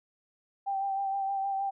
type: tone with vibrato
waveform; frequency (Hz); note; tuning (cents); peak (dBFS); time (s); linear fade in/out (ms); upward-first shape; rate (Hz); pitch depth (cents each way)
sine; 784; G5; 0; -28; 0.66-1.71; 20; sine; 6.4; 24
effects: none